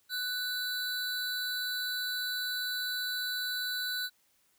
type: tone pair together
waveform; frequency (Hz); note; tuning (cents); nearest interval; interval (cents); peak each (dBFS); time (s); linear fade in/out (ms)
square; 1492 / 3983; F#6 / B7; +14 / +14; octave + perfect fourth; 1700; -36 / -35; 0.09-4.1; 50
effects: white hiss -70 dBFS RMS until 4.58 s